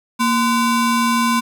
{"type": "ring-modulated tone", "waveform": "square", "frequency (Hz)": 630, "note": "D#5", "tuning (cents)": 21, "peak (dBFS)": -12, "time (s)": [0.19, 1.41], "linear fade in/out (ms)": 20, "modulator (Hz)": 397, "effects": []}